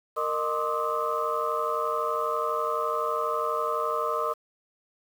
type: tone cluster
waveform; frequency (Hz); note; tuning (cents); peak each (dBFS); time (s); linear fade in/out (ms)
sine; 463.4 / 612 / 1054 / 1185 / 1277; A#4 / D#5 / C6 / D6 / D#6; -10 / -29 / +12 / +15 / +45; -31; 0.16-4.34; 20
effects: tanh soft clip ceiling -15 dBFS + 8-bit